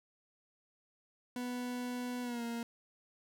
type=tone with pitch glide; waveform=40% pulse; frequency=246.9 to 233.7 Hz; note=B3 to A#3; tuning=0 to +5 cents; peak=-36 dBFS; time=1.36-2.63 s; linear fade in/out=2 ms; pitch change=-95 cents; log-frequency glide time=2.22-2.43 s; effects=none